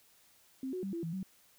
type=tone with pitch steps; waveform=sine; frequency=263.6 / 367.7 / 195.1 / 337.2 / 164.9 / 189.4 Hz; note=C4 / F#4 / G3 / E4 / E3 / F#3; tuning=+13 / -11 / -8 / +39 / +1 / +41 cents; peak=-35 dBFS; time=0.63-1.23 s; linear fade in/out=2 ms; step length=100 ms; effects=white hiss -65 dBFS RMS until 1.58 s